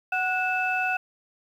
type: tone cluster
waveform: sine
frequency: 745 / 1468 / 2628 Hz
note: F#5 / F#6 / E7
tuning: +12 / -14 / -6 cents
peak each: -27 dBFS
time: 0.12-0.97 s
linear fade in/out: 5 ms
effects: tanh soft clip ceiling -13 dBFS + 9-bit